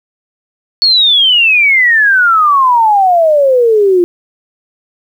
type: exponential sweep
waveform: sine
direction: down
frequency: 4435 to 344.1 Hz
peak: -5 dBFS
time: 0.82-4.04 s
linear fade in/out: 0 ms
effects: 7-bit